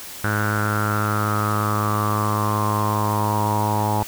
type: tone with low-pass filter sweep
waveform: sawtooth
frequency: 105.4 Hz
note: G#2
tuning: 26 cents sharp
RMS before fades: -21 dBFS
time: 0.24-4.03 s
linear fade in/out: 0 ms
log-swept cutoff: 1500 to 880 Hz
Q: 9
effects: white hiss -36 dBFS RMS until 4.07 s